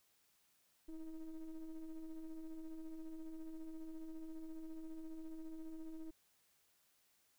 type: ring-modulated tone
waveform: triangle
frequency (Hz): 156.7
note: D#3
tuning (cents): +13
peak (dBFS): -40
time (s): 0.88-6.11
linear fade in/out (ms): 10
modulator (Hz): 164
effects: white hiss -75 dBFS RMS until 7.38 s